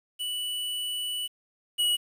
square tone pair in turn, 2960 / 2921 Hz, F#7 / F#7, 0 / -23 cents, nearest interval unison, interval 23 cents, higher first, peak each -30 / -23 dBFS, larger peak second, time 0.19-1.28 / 1.78-1.97 s, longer first, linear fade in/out 20 ms, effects 9-bit

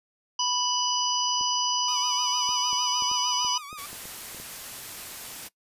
harmonic tone, 987.8 Hz, B5, in tune, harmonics 1 / 3 / 5 / 6, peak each -29 / -29 / -29 / -29 dBFS, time 0.39-3.58 s, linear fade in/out 5 ms
clicks, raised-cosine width 2 ms, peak -32 dBFS, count 11, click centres 1.411 / 2.491 / 2.73 / 3.023 / 3.115 / 3.448 / 3.729 / 3.93 / 4.055 / 4.347 / 4.4 s
sawtooth tone with vibrato, 1186 Hz, D6, 17 cents sharp, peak -35 dBFS, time 1.88-3.86 s, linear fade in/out 2 ms, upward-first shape sine, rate 6.6 Hz, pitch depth 100 cents each way
white noise, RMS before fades -39 dBFS, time 3.77-5.49 s, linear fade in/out 20 ms
effects noise-tail reverb RT60 0.1 s tail -20 dB re dry + resampled to 32000 Hz

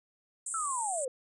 white band-pass noise, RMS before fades -37 dBFS, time 0.46-1.05 s, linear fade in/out 5 ms, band 7500 to 9000 Hz, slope 96 dB/octave
sine linear sweep, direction down, 1357 to 490 Hz, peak -32 dBFS, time 0.54-1.08 s, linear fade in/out 2 ms
effects none

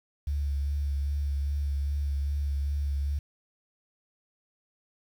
sine tone with vibrato, 71 Hz, C#2, 42 cents sharp, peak -26 dBFS, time 0.27-3.19 s, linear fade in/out 5 ms, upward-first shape sine, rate 2.5 Hz, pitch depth 26 cents each way, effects 9-bit

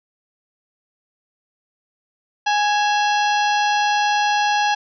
harmonic tone with a mistuned harmonic, 830.6 Hz, G#5, in tune, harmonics 1 / 2 / 3 / 4 / 5 / 6 / 7, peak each -17 / -23 / -27 / -29 / -31 / -33 / -34 dBFS, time 2.46-4.75 s, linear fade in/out 10 ms, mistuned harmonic 3, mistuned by +130 cents, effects none

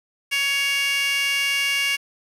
15% pulse tone with high-pass filter, 559 Hz, C#5, 14 cents sharp, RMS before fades -22 dBFS, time 0.31-1.97 s, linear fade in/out 20 ms, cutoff 2600 Hz, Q 4, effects resampled to 32000 Hz + 7-bit

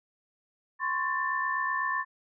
sine tone cluster, 1032 / 1100 / 1776 Hz, C6 / C#6 / A6, -24 / -14 / +16 cents, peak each -32 / -32 / -30 dBFS, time 0.79-2.05 s, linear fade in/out 50 ms, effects none

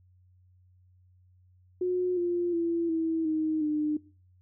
sine tone with pitch steps, 362.4 / 349.4 / 337 / 324.9 / 313.3 / 302.1 Hz, F#4 / F4 / E4 / E4 / D#4 / D4, -36 / +1 / +38 / -25 / +12 / +49 cents, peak -25 dBFS, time 1.81-3.97 s, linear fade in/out 5 ms, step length 360 ms, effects noise-tail reverb RT60 0.4 s tail -21 dB re dry + added 91 Hz sine -58 dBFS peak until 4.41 s

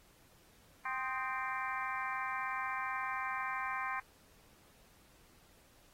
harmonic tone with a mistuned harmonic, 261.4 Hz, C4, 1 cent flat, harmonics 3 / 4 / 5 / 6 / 7 / 8 / 9, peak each -44 / -39 / -44 / -43 / -44 / -46 / -46 dBFS, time 0.85-4 s, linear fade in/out 5 ms, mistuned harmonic 5, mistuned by -80 cents, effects pink hiss -65 dBFS RMS until 5.93 s + AAC 48 kbps

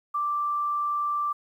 sine tone, 1174.7 Hz, D6, in tune, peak -24 dBFS, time 0.14-1.33 s, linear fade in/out 10 ms, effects 10-bit

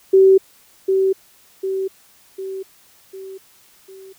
sine tone with echo, 383.5 Hz, G4, 38 cents flat, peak -7 dBFS, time 0.13-0.38 s, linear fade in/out 10 ms, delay 750 ms, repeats 5, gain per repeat -6 dB, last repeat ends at 4.13 s, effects white hiss -52 dBFS RMS until 4.18 s

